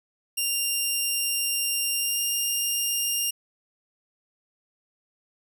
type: tone with pitch glide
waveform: 10% pulse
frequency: 2789 to 2807 Hz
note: F7 to F7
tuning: -3 to +8 cents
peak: -16 dBFS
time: 0.37-3.31 s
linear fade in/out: 10 ms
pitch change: +11 cents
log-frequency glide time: 1.96-2.21 s
effects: none